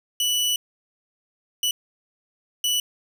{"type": "tone bursts at uneven times", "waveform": "sawtooth", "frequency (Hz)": 2960, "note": "F#7", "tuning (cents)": 0, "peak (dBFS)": -17, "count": 3, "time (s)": [[0.2, 0.56], [1.63, 1.71], [2.64, 2.8]], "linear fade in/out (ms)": 2, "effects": []}